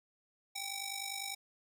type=ring-modulated tone; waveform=10% pulse; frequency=1532 Hz; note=G6; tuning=40 cents flat; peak=-27 dBFS; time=0.55-1.35 s; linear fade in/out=10 ms; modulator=741 Hz; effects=none